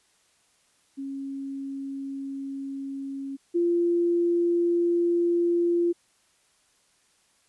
sine tone pair in turn, 273.6 / 344.7 Hz, C#4 / F4, -23 / -23 cents, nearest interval major third, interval 400 cents, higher second, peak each -31 / -20 dBFS, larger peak second, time 0.97-3.37 / 3.54-5.93 s, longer first, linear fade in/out 20 ms, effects white hiss -65 dBFS RMS until 7.48 s + resampled to 24000 Hz

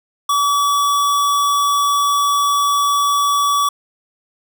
square tone, 1143 Hz, D6, 47 cents flat, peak -14 dBFS, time 0.29-3.69 s, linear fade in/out 5 ms, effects none

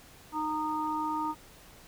harmonic tone, 308.1 Hz, D#4, 17 cents flat, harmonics 1 / 3 / 4, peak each -35 / -31 / -36 dBFS, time 0.32-1.35 s, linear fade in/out 50 ms, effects pink hiss -54 dBFS RMS until 1.87 s

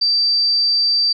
sine tone, 4663 Hz, D8, 13 cents flat, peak -13 dBFS, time 0.01-1.13 s, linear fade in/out 10 ms, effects none

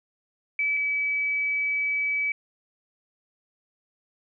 sine tone pair in turn, 2300 / 2290 Hz, D7 / D7, -37 / -44 cents, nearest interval unison, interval 7 cents, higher first, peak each -22 / -23 dBFS, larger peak first, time 0.59-0.77 / 0.77-2.32 s, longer second, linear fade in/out 2 ms, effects none

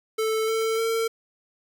square tone with pitch steps, 440 / 446.4 / 452.9 Hz, A4 / A4 / A#4, 0 / +25 / -50 cents, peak -23 dBFS, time 0.18-1.08 s, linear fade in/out 10 ms, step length 300 ms, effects 9-bit

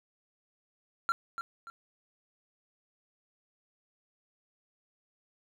triangle tone with echo, 1369 Hz, F6, 35 cents flat, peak -23 dBFS, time 1.09-1.12 s, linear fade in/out 0 ms, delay 290 ms, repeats 2, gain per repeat -9 dB, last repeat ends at 1.7 s, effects none

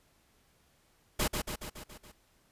pink noise with echo, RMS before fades -29 dBFS, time 1.19-1.28 s, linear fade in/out 10 ms, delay 140 ms, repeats 6, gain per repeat -4 dB, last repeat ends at 2.12 s, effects pink hiss -68 dBFS RMS until 2.51 s + resampled to 32000 Hz

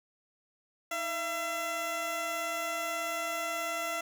15% pulse tone pair together, 318.8 / 676 Hz, D#4 / E5, +42 / +43 cents, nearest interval octave + minor second, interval 1301 cents, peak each -38 / -26 dBFS, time 0.91-4.01 s, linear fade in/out 5 ms, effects none

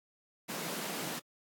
pink high-pass noise, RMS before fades -39 dBFS, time 0.48-1.2 s, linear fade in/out 20 ms, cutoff 150 Hz, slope 48 dB/octave, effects AAC 64 kbps

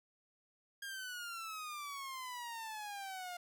sawtooth exponential sweep, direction down, 1627 to 703 Hz, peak -39 dBFS, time 0.82-3.37 s, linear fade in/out 5 ms, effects none

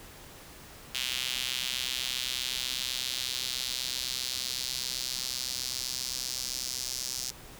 square tone with high-pass filter sweep, 63.9 Hz, C2, 40 cents flat, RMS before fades -34 dBFS, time 0.94-7.31 s, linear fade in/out 10 ms, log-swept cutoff 3100 to 5400 Hz, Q 2.3, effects pink hiss -49 dBFS RMS until 7.59 s

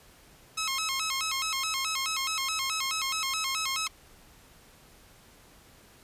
10% pulse tone with vibrato, 1174.7 Hz, D6, in tune, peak -20 dBFS, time 0.57-3.88 s, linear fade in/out 10 ms, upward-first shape square, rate 4.7 Hz, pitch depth 160 cents each way, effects pink hiss -56 dBFS RMS until 6.03 s + resampled to 32000 Hz

